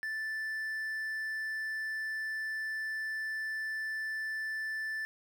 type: tone with quantisation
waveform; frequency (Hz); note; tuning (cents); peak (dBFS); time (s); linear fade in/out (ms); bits
triangle; 1760; A6; 0; -32; 0.03-5.05; 0; 10
effects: none